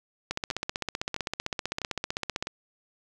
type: two click trains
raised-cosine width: 0.2 ms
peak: -15 / -12 dBFS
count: 4 / 34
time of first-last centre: 0.51-2.471 / 0.31-2.425 s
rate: 1.53 / 15.6 Hz
effects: none